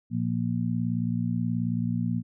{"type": "harmonic tone", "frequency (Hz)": 58.6, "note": "A#1", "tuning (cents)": 10, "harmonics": [2, 3, 4], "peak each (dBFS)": [-29, -29, -29], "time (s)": [0.1, 2.23], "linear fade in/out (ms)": 50, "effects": []}